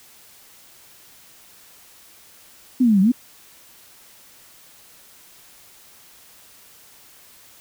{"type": "exponential two-way sweep", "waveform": "sine", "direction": "down then up", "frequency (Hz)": [263.9, 183.7, 263.9], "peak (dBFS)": -12, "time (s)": [2.8, 3.12], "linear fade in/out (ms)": 10, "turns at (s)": 3.01, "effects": ["white hiss -49 dBFS RMS until 7.6 s"]}